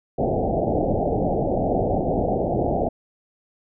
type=low-pass noise; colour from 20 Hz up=white; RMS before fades=-22 dBFS; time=0.18-2.89 s; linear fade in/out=10 ms; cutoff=780 Hz; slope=96 dB/octave; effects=none